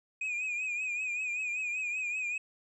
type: tone with vibrato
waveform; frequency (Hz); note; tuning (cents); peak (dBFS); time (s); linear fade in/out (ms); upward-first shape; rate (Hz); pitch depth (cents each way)
triangle; 2477; D#7; -8; -30; 0.21-2.38; 5; triangle; 5.2; 76
effects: resampled to 22050 Hz